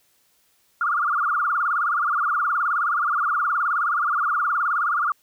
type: tone with vibrato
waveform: sine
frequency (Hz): 1284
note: E6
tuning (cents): -46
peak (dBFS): -19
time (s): 0.81-5.12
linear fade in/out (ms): 2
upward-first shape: sine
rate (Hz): 19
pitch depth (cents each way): 200
effects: white hiss -63 dBFS RMS until 5.22 s